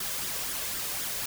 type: noise with flanger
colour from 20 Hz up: white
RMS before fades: -33 dBFS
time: 0-1.26 s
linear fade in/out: 5 ms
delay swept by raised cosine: 0.57 to 1.97 ms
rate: 3.9 Hz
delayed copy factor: +0.5
effects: none